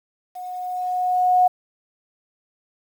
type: tone with level ramp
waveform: sine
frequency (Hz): 729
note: F#5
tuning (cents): -26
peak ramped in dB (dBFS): -31 to -11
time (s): 0.35-1.48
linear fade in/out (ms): 10
effects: 8-bit